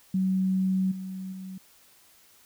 sine tone with level steps, 188.5 Hz, F#3, 32 cents sharp, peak -22 / -33 / -36 dBFS, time 0.14-1.58 s, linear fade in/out 5 ms, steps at 0.91 / 1.32 s, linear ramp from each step 10 ms, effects white hiss -58 dBFS RMS until 2.45 s

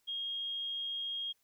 sine tone, 3253 Hz, G#7, 37 cents flat, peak -35 dBFS, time 0.07-1.33 s, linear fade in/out 20 ms, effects white hiss -75 dBFS RMS until 1.43 s

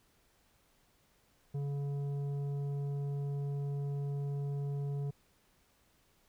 sine tone with tanh clipping, 141.6 Hz, C#3, 37 cents sharp, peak -35 dBFS, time 1.54-5.11 s, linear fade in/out 10 ms, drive 9 dB, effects pink hiss -70 dBFS RMS until 6.28 s

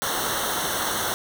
pink noise with comb filter, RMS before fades -26 dBFS, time 0.02-1.14 s, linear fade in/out 0 ms, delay 0.41 ms, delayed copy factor -0.9, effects none

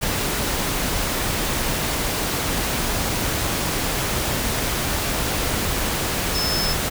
sine tone in noise, 5230 Hz, E8, 15 cents flat, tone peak -23 dBFS, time 6.34-6.74 s, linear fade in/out 20 ms, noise pink, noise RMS -23 dBFS, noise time 0.01-6.9 s, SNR -3 dB, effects none

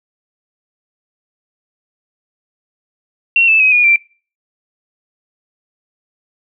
sine tone with pitch steps, 2730 / 2631 / 2535 / 2443 / 2355 Hz, F7 / E7 / D#7 / D#7 / D7, -40 / -4 / +32 / -32 / +4 cents, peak -7 dBFS, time 3.36-3.96 s, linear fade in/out 2 ms, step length 120 ms, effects noise-tail reverb RT60 0.4 s tail -23 dB re dry

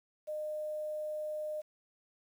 sine tone with quantisation, 610 Hz, D#5, 34 cents flat, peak -35 dBFS, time 0.27-1.62 s, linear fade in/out 20 ms, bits 10, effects none

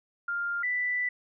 sine tone pair in turn, 1400 / 1979.9 Hz, F6 / B6, +4 / +4 cents, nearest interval tritone, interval 600 cents, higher second, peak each -28 / -26 dBFS, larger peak second, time 0.28-0.63 / 0.63-1.09 s, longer second, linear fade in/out 5 ms, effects none

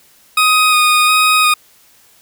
20% pulse tone with vibrato, 1244.5 Hz, D#6, in tune, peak -4 dBFS, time 0.37-1.54 s, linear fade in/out 5 ms, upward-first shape square, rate 1.4 Hz, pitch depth 13 cents each way, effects white hiss -49 dBFS RMS until 2.21 s

